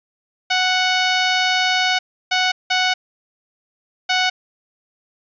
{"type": "tone bursts at uneven times", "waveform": "10% pulse", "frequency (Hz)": 740, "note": "F#5", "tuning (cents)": 0, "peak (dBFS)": -7, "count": 4, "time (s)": [[0.5, 1.99], [2.31, 2.52], [2.7, 2.94], [4.09, 4.3]], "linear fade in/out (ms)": 10, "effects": ["resampled to 16000 Hz"]}